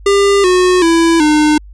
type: tone with pitch steps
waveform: square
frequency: 399.8 / 364.5 / 332.3 / 303 Hz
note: G4 / F#4 / E4 / D#4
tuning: +34 / -26 / +14 / -46 cents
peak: -8 dBFS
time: 0.06-1.58 s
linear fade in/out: 5 ms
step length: 380 ms
effects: added 50 Hz sine -32 dBFS peak until 1.73 s + resampled to 22050 Hz